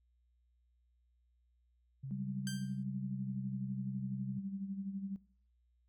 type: tone with pitch glide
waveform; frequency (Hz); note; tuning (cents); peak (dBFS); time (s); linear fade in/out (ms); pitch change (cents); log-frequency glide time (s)
sine; 134.8 to 130.74; C#3 to C3; -48 to -1; -40; 2.03-4.39; 10; -53; 3.1-3.25
type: tone with tremolo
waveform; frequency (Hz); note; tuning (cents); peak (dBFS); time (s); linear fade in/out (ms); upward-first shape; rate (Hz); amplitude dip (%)
sine; 195.4; G3; -5; -36; 2.11-5.16; 0; sine; 12; 70
type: tone with exponential decay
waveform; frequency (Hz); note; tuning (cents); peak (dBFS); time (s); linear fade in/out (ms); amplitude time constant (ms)
10% pulse; 1574; G6; +7; -31; 2.47-2.83; 1; 77
effects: noise-tail reverb RT60 0.5 s tail -19 dB re dry + added 60 Hz sine -70 dBFS peak until 5.88 s